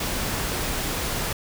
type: noise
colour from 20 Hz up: pink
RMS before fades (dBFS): -27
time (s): 0-1.33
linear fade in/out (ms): 5
effects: none